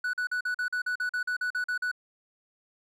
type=tone bursts; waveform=triangle; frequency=1480 Hz; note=F#6; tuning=in tune; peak=-25 dBFS; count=14; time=0.04-1.915 s; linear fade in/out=5 ms; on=94 ms; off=43 ms; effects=none